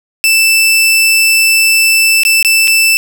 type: tone with dropouts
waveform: sawtooth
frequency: 2649 Hz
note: E7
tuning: 8 cents sharp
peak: -3 dBFS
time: 0.24-2.97 s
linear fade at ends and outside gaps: 0 ms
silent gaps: 2.234-2.251 / 2.427-2.448 / 2.674-2.679 s
effects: none